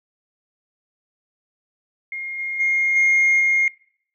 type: tone with level steps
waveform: sine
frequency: 2134 Hz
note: C7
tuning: 34 cents sharp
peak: -26 / -23 / -15 / -11 / -13 dBFS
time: 2.12-3.68 s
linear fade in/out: 2 ms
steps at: 2.38 / 2.59 / 2.95 / 3.39 s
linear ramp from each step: 20 ms
effects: noise-tail reverb RT60 0.7 s tail -24 dB re dry + tanh soft clip ceiling -11 dBFS